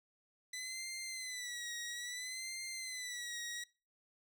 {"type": "tone with vibrato", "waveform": "15% pulse", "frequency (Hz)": 1994, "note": "B6", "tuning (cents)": 16, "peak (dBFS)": -35, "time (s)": [0.53, 3.64], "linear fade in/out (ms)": 5, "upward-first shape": "sine", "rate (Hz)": 0.6, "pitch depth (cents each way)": 89, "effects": ["noise-tail reverb RT60 0.3 s tail -22 dB re dry"]}